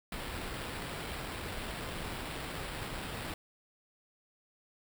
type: noise with sample-and-hold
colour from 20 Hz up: pink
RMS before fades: -40 dBFS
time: 0.12-3.34 s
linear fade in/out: 2 ms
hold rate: 6300 Hz
effects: none